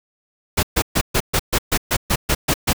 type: noise bursts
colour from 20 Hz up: pink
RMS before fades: -17 dBFS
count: 12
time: 0.57-2.732 s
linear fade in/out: 10 ms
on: 61 ms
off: 130 ms
effects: none